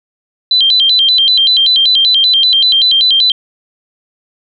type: tone with vibrato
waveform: sine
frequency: 3562 Hz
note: A7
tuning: 21 cents sharp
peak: -6 dBFS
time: 0.51-3.32 s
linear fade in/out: 2 ms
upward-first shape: square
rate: 5.2 Hz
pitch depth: 200 cents each way
effects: none